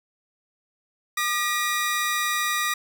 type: tone pair together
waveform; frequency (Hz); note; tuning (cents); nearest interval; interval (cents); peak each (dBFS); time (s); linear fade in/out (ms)
sawtooth; 1209.5 / 1920; D#6 / B6; -49 / -49; minor sixth; 800; -22; 1.17-2.74; 5
effects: none